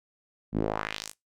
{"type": "tone with band-pass filter sweep", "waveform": "sawtooth", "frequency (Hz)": 53, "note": "G#1", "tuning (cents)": 36, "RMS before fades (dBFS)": -31, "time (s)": [0.52, 1.14], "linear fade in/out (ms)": 50, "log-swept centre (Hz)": [190, 11000], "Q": 1.8, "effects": ["noise-tail reverb RT60 0.2 s tail -24 dB re dry"]}